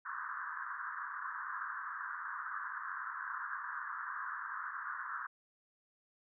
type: band-pass noise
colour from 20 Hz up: white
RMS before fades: -42 dBFS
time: 0.05-5.27 s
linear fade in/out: 10 ms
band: 1000 to 1700 Hz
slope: 96 dB/octave
effects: none

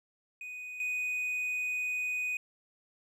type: tone pair in turn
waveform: triangle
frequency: 2489 / 2489 Hz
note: D#7 / D#7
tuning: 0 / 0 cents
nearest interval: unison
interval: 0 cents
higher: neither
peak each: -38 / -29 dBFS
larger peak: second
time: 0.41-0.8 / 0.8-2.37 s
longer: second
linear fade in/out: 2 ms
effects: none

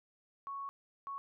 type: tone bursts at uneven times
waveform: sine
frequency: 1108.7 Hz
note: C#6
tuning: in tune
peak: -39 dBFS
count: 2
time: 0.47-0.69 / 1.07-1.18 s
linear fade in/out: 0 ms
effects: none

